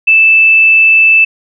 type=tone; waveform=sine; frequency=2637 Hz; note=E7; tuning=in tune; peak=-3 dBFS; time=0.07-1.25 s; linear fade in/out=10 ms; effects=none